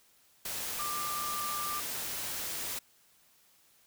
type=tone in noise; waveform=sine; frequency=1188 Hz; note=D6; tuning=20 cents sharp; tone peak=-35 dBFS; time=0.79-1.8 s; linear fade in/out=5 ms; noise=white; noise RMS=-37 dBFS; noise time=0.45-2.79 s; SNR=-1 dB; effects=white hiss -65 dBFS RMS until 3.86 s